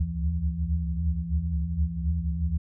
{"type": "tone cluster", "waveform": "sine", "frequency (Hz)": [69.8, 74.2, 78, 80.8, 168.4], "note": ["C#2", "D2", "D#2", "E2", "E3"], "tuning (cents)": [13, 18, 5, -34, 37], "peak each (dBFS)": -31, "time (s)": [0, 2.58], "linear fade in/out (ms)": 10, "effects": []}